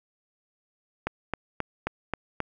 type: click train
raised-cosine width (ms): 0.5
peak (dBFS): -12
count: 6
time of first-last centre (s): 1.07-2.403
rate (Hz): 3.75
effects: none